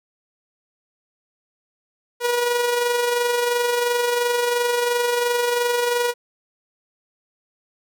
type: tone with amplitude modulation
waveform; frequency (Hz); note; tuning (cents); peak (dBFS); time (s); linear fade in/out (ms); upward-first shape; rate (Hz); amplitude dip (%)
sawtooth; 482.6; B4; -40; -13; 2.2-6.14; 50; sine; 22.9; 40
effects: none